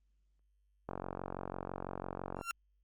click train, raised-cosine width 1 ms, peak -25 dBFS, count 71, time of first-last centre 0.89-2.412 s, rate 46 Hz
30% pulse tone with exponential growth, 1372 Hz, F6, 31 cents flat, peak -29 dBFS, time 2.36-2.51 s, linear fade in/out 0 ms, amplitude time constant 31 ms
effects added 50 Hz sine -70 dBFS peak until 2.83 s + Opus 32 kbps

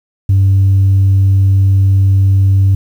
sine tone, 97 Hz, G2, 18 cents flat, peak -4 dBFS, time 0.29-2.75 s, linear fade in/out 5 ms, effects tanh soft clip ceiling -4 dBFS + 7-bit

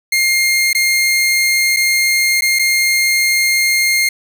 sawtooth tone with dropouts, 2122 Hz, C7, 24 cents sharp, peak -8 dBFS, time 0.12-4.09 s, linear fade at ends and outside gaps 5 ms, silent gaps 0.731-0.748 / 1.764-1.768 / 2.409-2.42 / 2.589-2.593 s, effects none

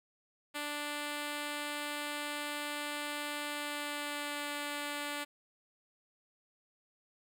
5% pulse tone with pitch glide, 293.7 to 291.3 Hz, D4 to D4, 0 to -14 cents, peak -25 dBFS, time 0.54-5.25 s, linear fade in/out 20 ms, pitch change -14 cents, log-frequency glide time 3.47-4.49 s, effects none

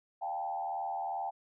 sine tone with frequency modulation, 784 Hz, G5, in tune, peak -33 dBFS, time 0.21-1.31 s, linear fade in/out 20 ms, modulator 82.5 Hz, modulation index 1.1, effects none

